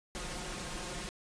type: noise with comb filter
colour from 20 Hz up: pink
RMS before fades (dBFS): -40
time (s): 0.15-1.09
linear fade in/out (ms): 0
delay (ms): 5.6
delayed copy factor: +0.8
effects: resampled to 22050 Hz